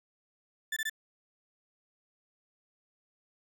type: tone bursts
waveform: 35% pulse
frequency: 1760 Hz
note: A6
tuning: in tune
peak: -29 dBFS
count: 3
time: 0.72-0.897 s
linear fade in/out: 5 ms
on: 45 ms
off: 21 ms
effects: none